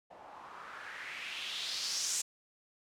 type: noise with low-pass filter sweep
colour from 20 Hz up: blue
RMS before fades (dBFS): -40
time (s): 0.1-2.22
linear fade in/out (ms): 10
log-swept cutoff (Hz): 680 to 7400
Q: 3
effects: none